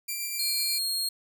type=tone with tremolo; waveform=5% pulse; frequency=2358 Hz; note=D7; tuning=6 cents sharp; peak=-20 dBFS; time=0.08-0.79 s; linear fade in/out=10 ms; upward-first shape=sine; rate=8.1 Hz; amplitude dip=25%
type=tone; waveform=sawtooth; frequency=4258 Hz; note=C8; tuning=30 cents sharp; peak=-24 dBFS; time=0.39-1.09 s; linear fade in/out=5 ms
effects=none